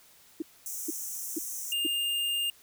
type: tone bursts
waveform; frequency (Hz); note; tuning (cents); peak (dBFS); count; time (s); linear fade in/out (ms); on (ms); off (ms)
sine; 320; D#4; +49; -28; 4; 0.4-1.868; 5; 22; 460
type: high-pass noise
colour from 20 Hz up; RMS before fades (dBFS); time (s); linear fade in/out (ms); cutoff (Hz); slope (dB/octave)
pink; -37; 0.66-1.73; 0; 5700; 96
type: tone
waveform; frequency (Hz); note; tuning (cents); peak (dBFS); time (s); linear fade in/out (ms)
square; 2811; F7; +11; -28; 1.72-2.5; 2
effects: white hiss -58 dBFS RMS until 2.62 s